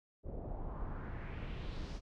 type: noise with low-pass filter sweep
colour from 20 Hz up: brown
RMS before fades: -42 dBFS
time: 0.23-2.01 s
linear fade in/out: 50 ms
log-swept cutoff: 490 to 6000 Hz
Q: 2.3
effects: none